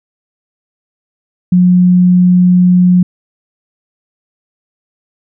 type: tone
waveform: sine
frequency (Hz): 180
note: F#3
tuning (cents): -47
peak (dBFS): -4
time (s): 1.52-3.03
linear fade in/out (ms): 5
effects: none